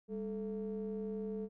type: ring-modulated tone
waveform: triangle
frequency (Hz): 118.3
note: A#2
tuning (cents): +26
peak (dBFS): -32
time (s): 0.08-1.49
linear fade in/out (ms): 50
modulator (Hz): 319
effects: none